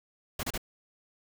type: noise bursts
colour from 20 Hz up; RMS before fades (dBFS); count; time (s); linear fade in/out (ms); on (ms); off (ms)
pink; -33; 3; 0.39-0.578; 5; 42; 31
effects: none